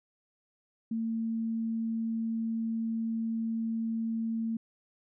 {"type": "tone", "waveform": "sine", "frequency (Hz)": 226, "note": "A3", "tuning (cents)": 47, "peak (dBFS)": -29, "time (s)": [0.91, 4.57], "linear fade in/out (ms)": 5, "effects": []}